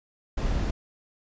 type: noise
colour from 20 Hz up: brown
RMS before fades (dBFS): -26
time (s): 0.37-0.71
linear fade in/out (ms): 10
effects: resampled to 16000 Hz